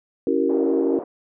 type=chord; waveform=sine; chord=C# diminished seventh; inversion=none; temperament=equal with one note detuned; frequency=277.2 / 329.6 / 383 / 466.2 Hz; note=C#4 / E4 / G4 / Bb4; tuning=0 / 0 / -40 / 0 cents; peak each=-23 dBFS; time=0.27-0.99 s; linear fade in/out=2 ms
type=band-pass noise; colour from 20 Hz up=white; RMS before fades=-33 dBFS; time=0.49-1.04 s; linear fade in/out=5 ms; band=350 to 620 Hz; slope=24 dB/octave
effects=none